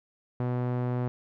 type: tone with low-pass filter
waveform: sawtooth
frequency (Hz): 123.7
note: B2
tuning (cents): +3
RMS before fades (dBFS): -29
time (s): 0.4-1.08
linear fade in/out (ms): 0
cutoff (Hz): 1100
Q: 0.67
effects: none